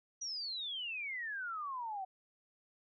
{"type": "exponential sweep", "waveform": "sine", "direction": "down", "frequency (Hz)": [5890, 740], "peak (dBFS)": -38, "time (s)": [0.21, 2.05], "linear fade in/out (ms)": 10, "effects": []}